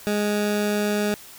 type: tone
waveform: 20% pulse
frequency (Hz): 207.7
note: G#3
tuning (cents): 0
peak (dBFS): -16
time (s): 0.07-1.14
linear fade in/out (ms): 0
effects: white hiss -44 dBFS RMS until 1.38 s